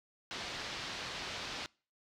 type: low-pass noise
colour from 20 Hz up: white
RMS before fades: -42 dBFS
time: 0.31-1.66 s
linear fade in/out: 0 ms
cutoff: 4800 Hz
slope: 24 dB/octave
effects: noise-tail reverb RT60 0.4 s tail -25 dB re dry